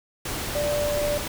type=tone in noise; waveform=sine; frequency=587.3 Hz; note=D5; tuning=in tune; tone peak=-23 dBFS; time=0.55-1.18 s; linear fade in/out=5 ms; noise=pink; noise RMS=-30 dBFS; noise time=0.25-1.28 s; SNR=+4 dB; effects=none